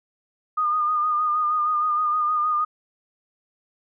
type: tone with vibrato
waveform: sine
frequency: 1223 Hz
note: D#6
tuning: 30 cents flat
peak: -19 dBFS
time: 0.57-2.65 s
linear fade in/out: 10 ms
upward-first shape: sine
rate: 6.4 Hz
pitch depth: 35 cents each way
effects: none